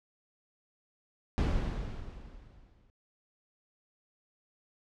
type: noise with exponential decay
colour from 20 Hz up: brown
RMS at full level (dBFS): -25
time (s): 1.38-2.9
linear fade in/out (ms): 0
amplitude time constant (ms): 330
effects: low-pass 5000 Hz 12 dB/octave